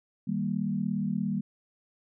sine chord, Eb major, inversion none, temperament equal, 155.56 / 196 / 233.1 Hz, Eb3 / G3 / Bb3, 0 / 0 / 0 cents, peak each -34 / -29 / -32 dBFS, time 0.27-1.41 s, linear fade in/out 10 ms, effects none

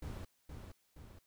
brown noise with echo, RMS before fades -44 dBFS, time 0.02-0.25 s, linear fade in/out 5 ms, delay 470 ms, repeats 2, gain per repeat -5 dB, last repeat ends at 1.19 s, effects white hiss -75 dBFS RMS until 1.26 s

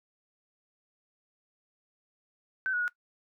sine tone with pitch steps, 1533 / 1459 / 1450 Hz, G6 / F#6 / F#6, -39 / -25 / -35 cents, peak -27 dBFS, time 2.66-2.879 s, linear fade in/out 0 ms, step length 73 ms, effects noise-tail reverb RT60 0.1 s tail -18 dB re dry

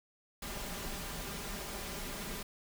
pink noise with comb filter, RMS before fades -41 dBFS, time 0.42-2.43 s, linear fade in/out 5 ms, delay 5 ms, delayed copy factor +0.55, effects none

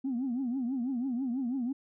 sine tone with vibrato, 253.1 Hz, B3, 43 cents sharp, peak -28 dBFS, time 0.04-1.73 s, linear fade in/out 10 ms, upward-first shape triangle, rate 6.1 Hz, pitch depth 180 cents each way, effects tanh soft clip ceiling -26 dBFS

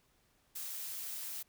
blue noise, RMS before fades -42 dBFS, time 0.55-1.43 s, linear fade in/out 10 ms, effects pink hiss -72 dBFS RMS until 1.48 s

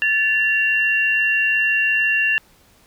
sine tone pair together, 1744.5 / 2753 Hz, A6 / F7, -15 / -25 cents, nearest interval minor sixth, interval 790 cents, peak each -18 dBFS, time 0.02-2.38 s, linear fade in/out 0 ms, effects pink hiss -54 dBFS RMS until 2.86 s

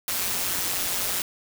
white noise with amplitude modulation, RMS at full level -24 dBFS, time 0.08-1.22 s, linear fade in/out 2 ms, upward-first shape sine, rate 182 Hz, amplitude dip 65%, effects none

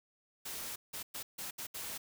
white noise bursts at uneven times, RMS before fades -42 dBFS, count 6, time 0.45-0.76 / 0.93-1.03 / 1.14-1.23 / 1.38-1.51 / 1.58-1.67 / 1.74-1.98 s, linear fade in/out 10 ms, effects none

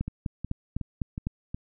two click trains, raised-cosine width 5 ms, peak -16 / -20 dBFS, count 6 / 5, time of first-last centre 0.01-1.269 / 0.08-1.545 s, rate 3.97 / 2.73 Hz, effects none

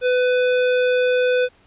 square tone, 499.9 Hz, B4, 21 cents sharp, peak -16 dBFS, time 0.01-1.49 s, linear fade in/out 50 ms, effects pink hiss -55 dBFS RMS until 1.66 s + resampled to 8000 Hz

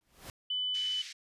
pink noise with exponential growth, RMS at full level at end -42 dBFS, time 0.01-0.3 s, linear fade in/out 1 ms, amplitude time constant 62 ms
sine tone, 3000 Hz, F#7, 23 cents sharp, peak -30 dBFS, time 0.5-1.02 s, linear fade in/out 5 ms
white band-pass noise, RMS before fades -46 dBFS, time 0.74-1.13 s, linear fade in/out 10 ms, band 2000 to 5700 Hz, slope 24 dB/octave
effects resampled to 32000 Hz

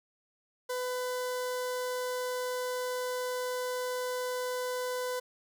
sawtooth tone with notch filter, 501 Hz, B4, 25 cents sharp, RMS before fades -34 dBFS, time 0.69-5.2 s, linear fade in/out 10 ms, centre 2500 Hz, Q 2, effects none

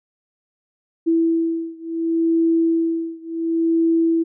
sine beating tone pair, 329.5 / 330.2 Hz, E4 / E4, -1 / +3 cents, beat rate 0.7 Hz, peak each -19 / -20 dBFS, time 1.06-4.24 s, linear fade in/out 20 ms, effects none

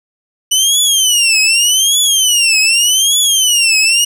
20% pulse tone with vibrato, 2960 Hz, F#7, in tune, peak -3 dBFS, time 0.51-4.05 s, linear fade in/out 10 ms, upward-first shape triangle, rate 0.84 Hz, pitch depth 270 cents each way, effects none

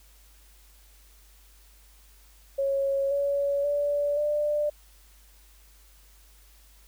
sine tone with pitch steps, 550 / 564.2 / 578.7 / 593.6 Hz, C#5 / C#5 / D5 / D5, -14 / +30 / -26 / +18 cents, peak -23 dBFS, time 2.58-4.7 s, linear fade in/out 10 ms, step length 530 ms, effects added 50 Hz sine -54 dBFS peak until 6.87 s + white hiss -59 dBFS RMS until 6.87 s

